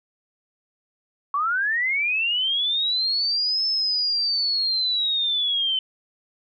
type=linear two-way sweep; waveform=sine; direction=up then down; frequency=1104 to 5274 to 3051 Hz; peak=-20 dBFS; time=1.34-5.79 s; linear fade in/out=2 ms; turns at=3.66 s; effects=none